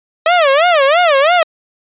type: tone with vibrato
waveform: sawtooth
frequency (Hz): 622.3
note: D#5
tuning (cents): 0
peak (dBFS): -4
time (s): 0.26-1.43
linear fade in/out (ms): 2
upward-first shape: sine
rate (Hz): 3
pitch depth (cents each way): 250
effects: resampled to 8000 Hz